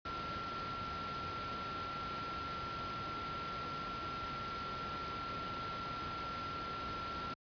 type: tone in noise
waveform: sine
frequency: 1360 Hz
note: F6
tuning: 46 cents flat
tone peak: -41 dBFS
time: 0.05-7.34 s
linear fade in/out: 5 ms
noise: pink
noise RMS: -44 dBFS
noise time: 0.05-7.34 s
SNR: 0 dB
effects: high-pass 60 Hz 12 dB/octave + resampled to 11025 Hz